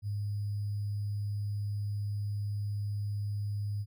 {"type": "tone with sample-and-hold", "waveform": "sine", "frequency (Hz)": 102.6, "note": "G#2", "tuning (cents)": -21, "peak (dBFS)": -31, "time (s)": [0.02, 3.86], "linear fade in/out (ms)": 50, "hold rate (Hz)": 4900, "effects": []}